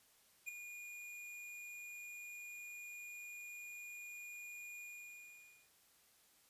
square tone with ADSR envelope, 2435 Hz, D#7, 38 cents flat, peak -40 dBFS, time 0.46-5.7 s, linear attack 26 ms, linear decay 7 ms, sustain -9 dB, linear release 890 ms, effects white hiss -70 dBFS RMS until 6.49 s + resampled to 32000 Hz

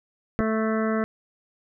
harmonic tone, 220 Hz, A3, in tune, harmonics 1 / 2 / 3 / 5 / 6 / 7 / 8 / 9, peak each -24 / -28 / -30 / -35 / -33 / -38 / -38 / -40 dBFS, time 0.39-1.04 s, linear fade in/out 0 ms
clicks, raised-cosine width 2 ms, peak -14 dBFS, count 2, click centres 0.391 / 0.405 s
effects none

